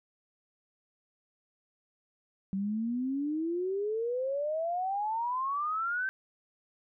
sine exponential sweep, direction up, 190 to 1568 Hz, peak -29 dBFS, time 2.53-6.09 s, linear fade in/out 0 ms, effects none

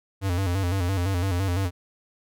square tone with vibrato, 92.5 Hz, F#2, in tune, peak -23 dBFS, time 0.21-1.71 s, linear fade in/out 50 ms, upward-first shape square, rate 5.9 Hz, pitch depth 86 cents each way, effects none

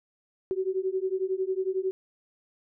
sine beating tone pair, 372.5 / 383.5 Hz, F#4 / G4, +12 / -38 cents, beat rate 11 Hz, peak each -29 dBFS, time 0.51-1.91 s, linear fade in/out 0 ms, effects none

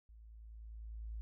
sine tone with level ramp, 55 Hz, A1, in tune, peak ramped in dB -55 to -40 dBFS, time 0.09-1.21 s, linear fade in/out 0 ms, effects none

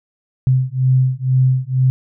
sine beating tone pair, 128.6 / 130.7 Hz, C3 / C3, -30 / -1 cents, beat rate 2.1 Hz, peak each -15 dBFS, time 0.47-1.9 s, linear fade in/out 0 ms, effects none

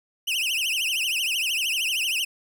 40% pulse tone with vibrato, 2800 Hz, F7, 4 cents sharp, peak -22 dBFS, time 0.27-2.25 s, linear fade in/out 10 ms, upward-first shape triangle, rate 13 Hz, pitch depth 230 cents each way, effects none

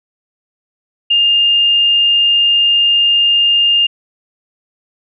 sine tone, 2815 Hz, F7, 13 cents sharp, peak -8 dBFS, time 1.1-3.87 s, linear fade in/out 10 ms, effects none

